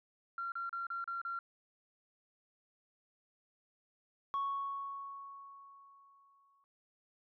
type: tone bursts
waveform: sine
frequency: 1374 Hz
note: F6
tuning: 29 cents flat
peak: -36 dBFS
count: 6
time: 0.38-1.39 s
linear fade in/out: 2 ms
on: 140 ms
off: 34 ms
type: tone with exponential decay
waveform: sine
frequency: 1108.7 Hz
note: C#6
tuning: in tune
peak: -30 dBFS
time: 4.34-6.64 s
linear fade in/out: 0 ms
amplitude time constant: 500 ms
effects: tanh soft clip ceiling -30 dBFS